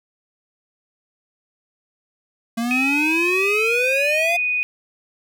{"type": "exponential sweep", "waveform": "square", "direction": "up", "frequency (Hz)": [226.8, 705], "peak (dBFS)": -21, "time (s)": [2.57, 4.37], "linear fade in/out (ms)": 10}
{"type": "tone with pitch glide", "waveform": "sine", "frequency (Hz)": [2532, 2481], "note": ["D#7", "D#7"], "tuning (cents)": [30, -6], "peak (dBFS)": -18, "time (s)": [2.71, 4.63], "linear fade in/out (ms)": 0, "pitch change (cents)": -36, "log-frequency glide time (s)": [3.57, 3.74]}
{"effects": []}